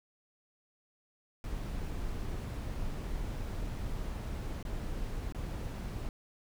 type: noise with dropouts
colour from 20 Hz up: brown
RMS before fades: -37 dBFS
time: 1.44-6.09 s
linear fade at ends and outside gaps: 1 ms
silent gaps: 4.628-4.651 / 5.324-5.347 s
effects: none